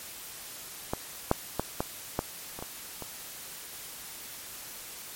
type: clicks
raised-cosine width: 1 ms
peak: -14 / -7 / -12 / -13 / -12 / -25 / -22 / -23 dBFS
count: 8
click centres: 0.935 / 1.314 / 1.596 / 1.805 / 2.191 / 2.59 / 2.625 / 3.023 s
effects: white hiss -43 dBFS RMS until 5.15 s + MP3 64 kbps